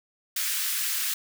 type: high-pass noise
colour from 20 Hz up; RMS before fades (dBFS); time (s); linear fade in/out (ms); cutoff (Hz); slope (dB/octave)
white; -28; 0.36-1.14; 5; 1400; 24
effects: none